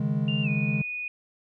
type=chord; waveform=triangle; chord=C# suspended second; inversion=none; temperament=just; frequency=138.59 / 155.92 / 207.9 Hz; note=C#3 / D#3 / G#3; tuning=0 / +4 / +2 cents; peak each=-26 dBFS; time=0-0.82 s; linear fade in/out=5 ms
type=tone with pitch glide; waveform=sine; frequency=2794 to 2475 Hz; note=F7 to D#7; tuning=0 to -10 cents; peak=-30 dBFS; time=0.28-1.08 s; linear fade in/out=2 ms; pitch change=-210 cents; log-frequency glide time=0.43-0.49 s
effects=none